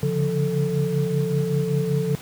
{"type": "tone cluster", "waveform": "sine", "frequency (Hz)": [139.8, 145, 174.8, 439.7], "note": ["C#3", "D3", "F3", "A4"], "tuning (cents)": [15, -22, 2, -1], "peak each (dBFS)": -25, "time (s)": [0.03, 2.15], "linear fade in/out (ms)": 0, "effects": ["pink hiss -41 dBFS RMS until 2.21 s", "high-pass 80 Hz 12 dB/octave"]}